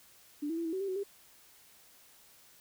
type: tone with pitch steps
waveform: sine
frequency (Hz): 293.4 / 327.3 / 335.2 / 324.5 / 378.3 / 393.6 / 373.9 / 399.6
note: D4 / E4 / E4 / E4 / F#4 / G4 / F#4 / G4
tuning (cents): -2 / -12 / +29 / -27 / +38 / +7 / +18 / +33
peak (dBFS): -32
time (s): 0.42-1.036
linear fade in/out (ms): 10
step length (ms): 77
effects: white hiss -60 dBFS RMS until 2.6 s